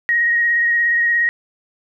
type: tone with vibrato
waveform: sine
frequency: 1881 Hz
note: A#6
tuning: 15 cents sharp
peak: -13 dBFS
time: 0.09-1.29 s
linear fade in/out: 0 ms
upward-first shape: triangle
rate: 17 Hz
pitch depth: 20 cents each way
effects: none